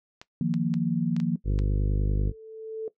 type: clicks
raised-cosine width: 0.2 ms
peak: -24 dBFS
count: 6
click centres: 0.215 / 0.54 / 0.74 / 1.165 / 1.201 / 1.59 s
type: chord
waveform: sine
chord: Eb suspended second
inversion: none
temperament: just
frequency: 155.56 / 175.01 / 233.3 Hz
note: Eb3 / F3 / Bb3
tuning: 0 / +4 / +2 cents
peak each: -29 / -26 / -27 dBFS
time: 0.41-1.36 s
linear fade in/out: 2 ms
type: harmonic tone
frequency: 50.3 Hz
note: G1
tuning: 45 cents sharp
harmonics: 1 / 2 / 3 / 4 / 5 / 6 / 7 / 8 / 9 / 10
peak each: -23 / -29 / -33 / -41 / -40 / -43 / -41 / -47 / -44 / -48 dBFS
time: 1.44-2.33 s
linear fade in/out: 50 ms
type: tone with exponential growth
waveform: sine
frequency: 441.2 Hz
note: A4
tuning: 5 cents sharp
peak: -27 dBFS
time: 1.59-2.88 s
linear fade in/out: 2 ms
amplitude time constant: 280 ms
effects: noise-tail reverb RT60 0.1 s tail -17 dB re dry